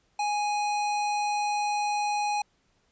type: tone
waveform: square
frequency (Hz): 830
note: G#5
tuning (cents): -1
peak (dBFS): -26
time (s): 0.19-2.42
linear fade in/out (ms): 5
effects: pink hiss -69 dBFS RMS until 2.91 s + resampled to 16000 Hz